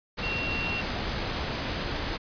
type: tone in noise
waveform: sine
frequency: 2741 Hz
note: F7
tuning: 33 cents flat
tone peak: -30 dBFS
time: 0.22-0.82 s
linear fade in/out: 20 ms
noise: pink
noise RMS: -31 dBFS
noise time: 0.17-2.18 s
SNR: -2 dB
effects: resampled to 11025 Hz